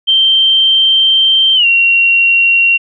sine tone with pitch glide, 3136 to 2746 Hz, G7 to F7, 0 to -30 cents, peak -6 dBFS, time 0.07-2.78 s, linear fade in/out 20 ms, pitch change -230 cents, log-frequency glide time 1.55-1.66 s, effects none

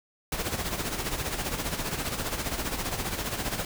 pink noise with tremolo, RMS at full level -29 dBFS, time 0.32-3.65 s, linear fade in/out 2 ms, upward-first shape sine, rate 15 Hz, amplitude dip 60%, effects none

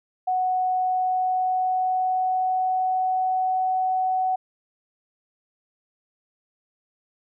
sine tone with pitch glide, 740 to 747.7 Hz, F#5 to F#5, 0 to +18 cents, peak -20 dBFS, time 0.27-4.36 s, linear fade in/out 10 ms, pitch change +18 cents, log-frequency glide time 0.74-3.67 s, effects none

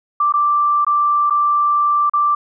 sine tone with dropouts, 1174.7 Hz, D6, in tune, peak -12 dBFS, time 0.2-2.35 s, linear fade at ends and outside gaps 5 ms, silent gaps 0.324-0.338 / 0.848-0.866 / 1.299-1.306 / 2.097-2.135 s, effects none

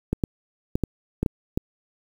clicks, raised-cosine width 3 ms, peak -9 dBFS, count 7, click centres 0.13 / 0.238 / 0.755 / 0.837 / 1.23 / 1.262 / 1.575 s, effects 7-bit

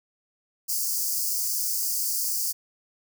white high-pass noise, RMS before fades -27 dBFS, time 0.68-2.53 s, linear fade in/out 20 ms, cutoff 4600 Hz, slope 96 dB/octave, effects none

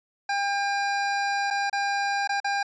25% pulse tone with dropouts, 802 Hz, G5, 39 cents sharp, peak -20 dBFS, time 0.29-2.63 s, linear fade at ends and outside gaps 5 ms, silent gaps 1.504-1.508 / 1.698-1.728 / 2.275-2.292 / 2.402-2.444 s, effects resampled to 16000 Hz

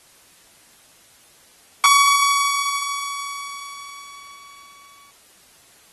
sawtooth tone with exponential decay, 1129 Hz, C#6, 31 cents sharp, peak -7 dBFS, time 1.84-5.11 s, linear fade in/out 1 ms, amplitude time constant 710 ms, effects white hiss -52 dBFS RMS until 5.92 s + AAC 32 kbps

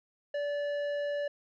sine tone with tanh clipping, 579 Hz, D5, 25 cents flat, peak -32 dBFS, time 0.34-1.28 s, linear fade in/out 5 ms, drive 11 dB, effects none

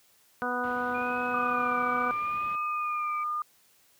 harmonic tone, 246.9 Hz, B3, in tune, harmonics 1 / 2 / 3 / 4 / 5 / 6, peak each -36 / -35 / -35 / -36 / -34 / -33 dBFS, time 0.42-2.11 s, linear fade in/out 0 ms
pink low-pass noise, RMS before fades -48 dBFS, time 0.63-2.56 s, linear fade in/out 10 ms, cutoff 3500 Hz, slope 24 dB/octave
sine tone with vibrato, 2423 Hz, D#7, 47 cents flat, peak -38 dBFS, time 0.94-3.24 s, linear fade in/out 10 ms, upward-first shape sine, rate 0.75 Hz, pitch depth 86 cents each way
sine tone with pitch glide, 1200 to 1212.5 Hz, D6 to D#6, +37 to -45 cents, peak -28 dBFS, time 1.34-3.42 s, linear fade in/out 2 ms, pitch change +18 cents, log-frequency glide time 2.1-2.99 s
effects white hiss -63 dBFS RMS until 3.99 s + high-pass 80 Hz 12 dB/octave

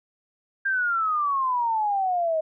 sine exponential sweep, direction down, 1606 to 622.3 Hz, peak -21 dBFS, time 0.65-2.41 s, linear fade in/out 10 ms, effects none

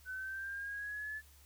sine linear sweep, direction up, 1503 to 1738 Hz, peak -39 dBFS, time 0.05-1.22 s, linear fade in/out 50 ms, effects added 71 Hz sine -60 dBFS peak until 1.45 s + white hiss -64 dBFS RMS until 1.45 s

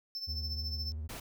triangle tone with tremolo, 5300 Hz, E8, 9 cents sharp, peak -33 dBFS, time 0.15-0.92 s, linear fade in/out 0 ms, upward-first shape triangle, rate 14 Hz, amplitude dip 75%
triangle tone with vibrato, 77.78 Hz, D#2, in tune, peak -34 dBFS, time 0.27-1.08 s, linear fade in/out 20 ms, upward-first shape triangle, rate 17 Hz, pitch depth 100 cents each way
pink noise, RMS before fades -43 dBFS, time 1.09-1.2 s, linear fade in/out 5 ms
effects none

